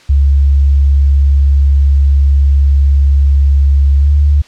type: tone with pitch glide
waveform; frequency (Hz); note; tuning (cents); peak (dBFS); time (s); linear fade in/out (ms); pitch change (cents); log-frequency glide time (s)
sine; 69.7 to 72.45; C#2 to D2; +10 to -23; -5; 0.09-4.42; 10; +67; 3.98-4.1
effects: white hiss -42 dBFS RMS until 4.47 s + low-pass 5000 Hz 12 dB/octave